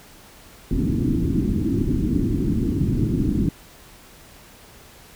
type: low-pass noise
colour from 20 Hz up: white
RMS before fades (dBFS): -21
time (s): 0.71-3.49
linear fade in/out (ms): 2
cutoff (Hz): 330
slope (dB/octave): 48
effects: pink hiss -47 dBFS RMS until 5.15 s